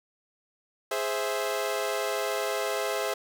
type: chord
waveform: sawtooth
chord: Ab augmented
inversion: none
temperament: equal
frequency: 415.3 / 523.3 / 659.3 Hz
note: Ab4 / C5 / E5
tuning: 0 / 0 / 0 cents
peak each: -28 dBFS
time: 0.91-3.14 s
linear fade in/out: 5 ms
effects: none